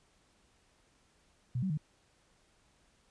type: tone with pitch steps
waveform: sine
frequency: 123.9 / 189.7 / 152 Hz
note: B2 / F#3 / D#3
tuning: +6 / +43 / -40 cents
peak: -30 dBFS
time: 1.55-1.775 s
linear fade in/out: 5 ms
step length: 75 ms
effects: pink hiss -69 dBFS RMS until 3.1 s + resampled to 22050 Hz